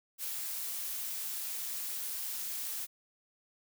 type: noise with ADSR envelope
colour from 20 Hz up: blue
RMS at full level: -36 dBFS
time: 0.18-2.87 s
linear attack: 58 ms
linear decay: 8 ms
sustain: -2 dB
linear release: 32 ms
effects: none